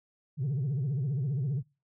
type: tone with vibrato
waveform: sine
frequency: 137 Hz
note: C#3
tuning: 20 cents flat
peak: -25 dBFS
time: 0.37-1.63 s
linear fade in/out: 50 ms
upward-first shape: triangle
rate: 15 Hz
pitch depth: 240 cents each way
effects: noise-tail reverb RT60 0.3 s tail -24 dB re dry + tanh soft clip ceiling -26 dBFS